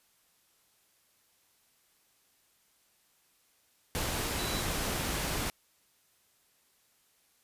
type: tone in noise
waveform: sine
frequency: 3951 Hz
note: B7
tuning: in tune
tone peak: -40 dBFS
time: 4.39-4.61 s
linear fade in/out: 0 ms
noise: pink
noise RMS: -33 dBFS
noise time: 3.95-5.5 s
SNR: -10 dB
effects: white hiss -69 dBFS RMS until 7.43 s + resampled to 32000 Hz